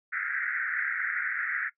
pink band-pass noise, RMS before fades -31 dBFS, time 0.12-1.7 s, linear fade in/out 20 ms, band 1400 to 2100 Hz, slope 96 dB/octave, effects noise-tail reverb RT60 0.1 s tail -18 dB re dry

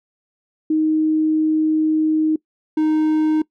sine / triangle tone pair in turn, 312.3 / 310.5 Hz, D#4 / D#4, +7 / -3 cents, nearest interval unison, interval 10 cents, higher first, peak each -14 / -12 dBFS, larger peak second, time 0.7-2.36 / 2.77-3.42 s, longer first, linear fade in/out 5 ms, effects noise-tail reverb RT60 0.1 s tail -22 dB re dry

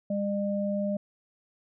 sine tone pair together, 201.8 / 604.3 Hz, G#3 / D5, -49 / +49 cents, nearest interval octave + perfect fifth, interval 1898 cents, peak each -28 / -30 dBFS, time 0.1-0.97 s, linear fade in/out 5 ms, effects none

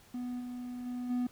triangle tone with level steps, 246.9 Hz, B3, in tune, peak -33 / -36 / -33 / -27 dBFS, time 0.14-1.27 s, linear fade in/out 5 ms, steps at 0.39 / 0.85 / 1.09 s, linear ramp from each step 20 ms, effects pink hiss -60 dBFS RMS until 1.31 s

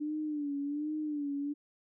sine tone with vibrato, 294.6 Hz, D4, 6 cents sharp, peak -32 dBFS, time 0-1.54 s, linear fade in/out 20 ms, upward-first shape sine, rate 1.3 Hz, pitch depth 75 cents each way, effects none

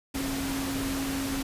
sine tone in noise, 271.8 Hz, C#4, 34 cents flat, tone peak -30 dBFS, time 0.14-1.43 s, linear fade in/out 10 ms, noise pink, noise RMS -34 dBFS, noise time 0.14-1.43 s, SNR +1 dB, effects resampled to 32000 Hz

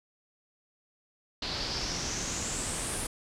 pink noise with low-pass filter sweep, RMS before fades -34 dBFS, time 1.42-3.07 s, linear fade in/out 5 ms, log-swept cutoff 4300 to 10000 Hz, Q 5.1, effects none

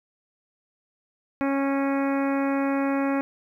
harmonic tone, 275.4 Hz, C#4, 11 cents flat, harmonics 1 / 2 / 3 / 4 / 5 / 6 / 7 / 8 / 9, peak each -23 / -29 / -33 / -35 / -37 / -39 / -40 / -41 / -42 dBFS, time 1.41-3.21 s, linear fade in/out 0 ms, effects 10-bit

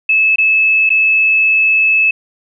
sine tone with dropouts, 2604 Hz, E7, 22 cents flat, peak -8 dBFS, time 0.09-2.11 s, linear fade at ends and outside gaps 5 ms, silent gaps 0.359-0.383 / 0.893-0.902 s, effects none

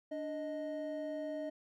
triangle tone pair together, 293.7 / 622.3 Hz, D4 / D#5, 0 / 0 cents, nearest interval octave + minor second, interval 1300 cents, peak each -40 / -37 dBFS, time 0.11-1.5 s, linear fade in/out 10 ms, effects none

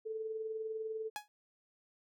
sine tone with tremolo, 440 Hz, A4, in tune, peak -35 dBFS, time 0.05-1.1 s, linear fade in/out 20 ms, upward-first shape sine, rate 20 Hz, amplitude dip 45%
sawtooth tone with exponential decay, 837 Hz, G#5, 13 cents sharp, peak -31 dBFS, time 1.16-1.28 s, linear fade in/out 0 ms, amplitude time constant 24 ms
effects none

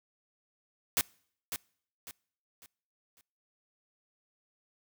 white noise with echo, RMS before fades -27 dBFS, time 0.97-1.01 s, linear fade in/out 0 ms, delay 550 ms, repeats 4, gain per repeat -9 dB, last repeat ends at 3.21 s, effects noise-tail reverb RT60 0.6 s tail -26 dB re dry

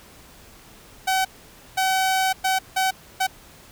sawtooth tone bursts at uneven times, 759 Hz, F#5, 44 cents sharp, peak -15 dBFS, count 5, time 1.07-1.25 / 1.77-2.33 / 2.44-2.59 / 2.76-2.91 / 3.2-3.27 s, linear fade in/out 10 ms, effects pink hiss -48 dBFS RMS until 3.71 s

